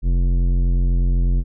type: tone with tanh clipping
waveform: triangle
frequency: 44.07 Hz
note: F1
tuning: 16 cents sharp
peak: -16 dBFS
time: 0.02-1.44 s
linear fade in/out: 50 ms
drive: 17 dB
effects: none